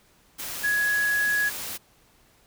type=tone in noise; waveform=sine; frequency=1674 Hz; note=G#6; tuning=13 cents sharp; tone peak=-21 dBFS; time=0.63-1.5 s; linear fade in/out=20 ms; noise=white; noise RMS=-34 dBFS; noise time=0.38-1.78 s; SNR=+10 dB; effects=pink hiss -60 dBFS RMS until 2.46 s